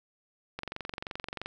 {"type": "click train", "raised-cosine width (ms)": 0.3, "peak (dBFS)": -20, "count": 21, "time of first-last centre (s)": [0.59, 1.46], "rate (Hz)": 23, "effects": []}